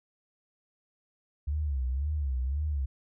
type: tone with vibrato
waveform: sine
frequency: 69.3 Hz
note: C#2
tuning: in tune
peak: -27 dBFS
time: 1.47-2.86 s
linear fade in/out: 10 ms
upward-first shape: sine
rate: 1.9 Hz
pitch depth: 170 cents each way
effects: none